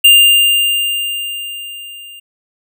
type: tone with level ramp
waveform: square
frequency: 2800 Hz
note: F7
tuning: 4 cents sharp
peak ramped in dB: -3 to -33 dBFS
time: 0.04-2.2 s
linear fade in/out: 10 ms
effects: none